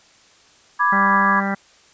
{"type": "chord", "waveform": "sine", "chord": "G# diminished", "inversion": "first", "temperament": "equal", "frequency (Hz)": [987.8, 1174.7, 1661.2], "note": ["B5", "D6", "G#6"], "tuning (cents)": [0, 0, 0], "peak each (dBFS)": [-19, -18, -19], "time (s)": [0.79, 1.41], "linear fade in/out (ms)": 20}
{"type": "harmonic tone", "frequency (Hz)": 197, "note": "G3", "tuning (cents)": 9, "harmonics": [1, 2, 3, 4, 5, 6, 7, 8, 9, 10], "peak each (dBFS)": [-22, -35, -31, -28, -34, -34, -30, -31, -37, -30], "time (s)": [0.92, 1.55], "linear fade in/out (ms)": 10}
{"effects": ["white hiss -52 dBFS RMS until 1.93 s", "resampled to 16000 Hz"]}